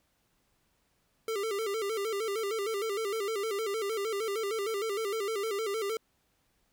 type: tone with vibrato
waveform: square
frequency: 422 Hz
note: G#4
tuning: 28 cents sharp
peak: -31 dBFS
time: 1.28-5.97 s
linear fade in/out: 2 ms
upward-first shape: square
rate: 6.5 Hz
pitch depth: 100 cents each way
effects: pink hiss -73 dBFS RMS until 6.72 s